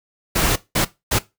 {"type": "noise bursts at uneven times", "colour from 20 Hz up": "pink", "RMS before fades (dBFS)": -18, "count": 3, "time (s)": [[0.35, 0.56], [0.75, 0.85], [1.11, 1.19]], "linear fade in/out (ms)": 10, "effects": ["noise-tail reverb RT60 0.2 s tail -17 dB re dry"]}